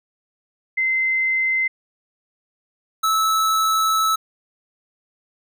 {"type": "tone pair in turn", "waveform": ["sine", "square"], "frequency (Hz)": [2068, 1306], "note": ["C7", "E6"], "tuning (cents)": [-21, -17], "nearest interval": "minor sixth", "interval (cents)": 796, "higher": "first", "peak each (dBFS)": -17, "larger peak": "neither", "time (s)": [[0.77, 1.68], [3.03, 4.16]], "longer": "second", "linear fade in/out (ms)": 10, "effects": []}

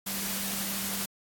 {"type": "tone in noise", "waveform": "sine", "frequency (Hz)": 196, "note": "G3", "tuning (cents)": 0, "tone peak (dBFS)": -39, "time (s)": [0.06, 1.06], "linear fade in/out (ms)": 10, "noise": "white", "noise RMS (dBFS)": -33, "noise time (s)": [0.06, 1.06], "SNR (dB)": -9, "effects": ["AAC 64 kbps"]}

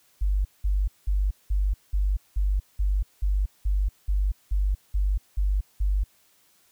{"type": "tone bursts", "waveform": "sine", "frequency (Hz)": 49, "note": "G1", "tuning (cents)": 0, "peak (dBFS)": -20, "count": 14, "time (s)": [0.21, 6.04], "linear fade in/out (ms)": 10, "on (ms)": 240, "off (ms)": 190, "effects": ["white hiss -62 dBFS RMS until 6.71 s"]}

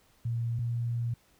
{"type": "tone pair in turn", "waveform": "sine", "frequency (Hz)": [116.9, 118.19], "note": ["A#2", "A#2"], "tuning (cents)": [5, 24], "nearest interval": "unison", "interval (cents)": 19, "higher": "second", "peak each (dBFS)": -28, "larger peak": "neither", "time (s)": [[0.25, 0.59], [0.59, 1.14]], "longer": "second", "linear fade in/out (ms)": 5, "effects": ["pink hiss -65 dBFS RMS until 1.39 s"]}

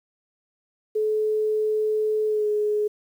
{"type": "tone with pitch glide", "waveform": "sine", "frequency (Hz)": [430.1, 420.5], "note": ["A4", "G#4"], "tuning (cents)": [-39, 22], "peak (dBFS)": -20, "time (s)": [0.95, 2.88], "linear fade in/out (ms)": 10, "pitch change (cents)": -39, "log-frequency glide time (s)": [2.27, 2.48], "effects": ["9-bit"]}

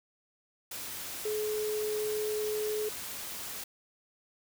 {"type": "tone in noise", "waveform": "sine", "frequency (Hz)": 426.1, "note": "G#4", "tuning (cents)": 44, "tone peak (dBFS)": -30, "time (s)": [1.25, 2.89], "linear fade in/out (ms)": 5, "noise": "white", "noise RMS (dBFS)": -40, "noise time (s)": [0.71, 3.64], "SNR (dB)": 7, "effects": []}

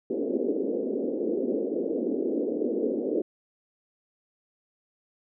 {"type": "band-pass noise", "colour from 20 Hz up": "white", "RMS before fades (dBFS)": -28, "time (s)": [0.1, 3.22], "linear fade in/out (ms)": 5, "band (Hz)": [230, 490], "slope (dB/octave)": 48, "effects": []}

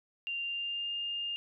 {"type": "tone with pitch glide", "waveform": "sine", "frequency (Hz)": [2783, 2815], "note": ["F7", "F7"], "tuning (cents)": [-7, 13], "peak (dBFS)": -33, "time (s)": [0.27, 1.36], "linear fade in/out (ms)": 0, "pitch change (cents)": 20, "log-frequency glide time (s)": [0.39, 0.94], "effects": []}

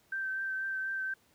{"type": "tone with vibrato", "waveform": "sine", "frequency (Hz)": 1556, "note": "G6", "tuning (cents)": -13, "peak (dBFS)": -32, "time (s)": [0.12, 1.14], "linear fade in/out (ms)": 5, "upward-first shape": "triangle", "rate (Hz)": 4.1, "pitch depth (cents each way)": 22, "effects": ["pink hiss -67 dBFS RMS until 1.34 s", "high-pass 80 Hz 12 dB/octave"]}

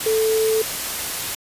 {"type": "tone in noise", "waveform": "sine", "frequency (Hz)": 440, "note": "A4", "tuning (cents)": 0, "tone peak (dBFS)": -16, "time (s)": [0.06, 0.62], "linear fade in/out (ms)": 5, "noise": "white", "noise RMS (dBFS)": -26, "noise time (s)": [0, 1.35], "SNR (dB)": 7, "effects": ["resampled to 32000 Hz"]}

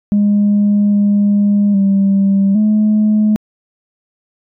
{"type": "tone with pitch steps", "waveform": "sine", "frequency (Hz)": [205.3, 204, 196.4, 213], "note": ["G#3", "G#3", "G3", "G#3"], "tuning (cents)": [-20, -31, 4, 44], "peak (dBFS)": -7, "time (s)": [0.12, 3.36], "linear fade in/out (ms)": 0, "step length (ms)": 810, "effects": ["tanh soft clip ceiling -6 dBFS"]}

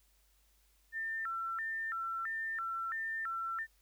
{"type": "tone with vibrato", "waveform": "sine", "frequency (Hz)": 1556, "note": "G6", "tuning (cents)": -13, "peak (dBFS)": -35, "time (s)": [0.92, 3.67], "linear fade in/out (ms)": 50, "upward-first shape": "square", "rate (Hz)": 1.5, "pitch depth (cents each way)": 250, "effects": ["added 50 Hz sine -69 dBFS peak until 3.81 s", "white hiss -72 dBFS RMS until 3.81 s"]}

